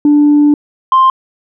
sine tone pair in turn, 293.7 / 1050.6 Hz, D4 / C6, 0 / +7 cents, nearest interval octave + minor seventh, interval 2207 cents, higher second, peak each -3 dBFS, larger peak neither, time 0.05-0.54 / 0.92-1.1 s, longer first, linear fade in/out 2 ms, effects tanh soft clip ceiling -2 dBFS

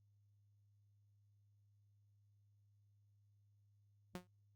sawtooth tone with exponential decay, 179.9 Hz, F#3, 48 cents flat, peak -38 dBFS, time 4.15-4.27 s, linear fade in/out 0 ms, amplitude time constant 26 ms, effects added 102 Hz sine -70 dBFS peak until 4.55 s + Opus 48 kbps

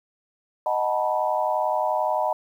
sine chord, B dominant seventh, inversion first, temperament equal with one note detuned, 622.3 / 740 / 880 / 971.4 Hz, D#5 / F#5 / A5 / B5, 0 / 0 / 0 / -29 cents, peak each -25 / -27 / -27 / -27 dBFS, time 0.66-2.33 s, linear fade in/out 2 ms, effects 9-bit

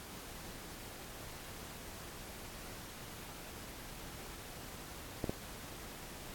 clicks, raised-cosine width 2 ms, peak -21 dBFS, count 2, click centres 5.242 / 5.295 s, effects pink hiss -49 dBFS RMS until 6.34 s + AAC 64 kbps

